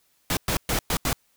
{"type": "noise bursts at uneven times", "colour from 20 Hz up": "pink", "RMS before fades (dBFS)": -24, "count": 5, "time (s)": [[0.3, 0.37], [0.48, 0.57], [0.69, 0.79], [0.9, 0.97], [1.05, 1.13]], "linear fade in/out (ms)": 2, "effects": ["white hiss -66 dBFS RMS until 1.36 s"]}